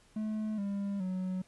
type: tone with pitch steps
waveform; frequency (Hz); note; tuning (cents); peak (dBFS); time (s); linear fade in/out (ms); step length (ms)
triangle; 215.5 / 199.91 / 185.45; A3 / G3 / F#3; -36 / +34 / +4; -30; 0.16-1.42; 5; 420
effects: pink hiss -64 dBFS RMS until 1.47 s + resampled to 24000 Hz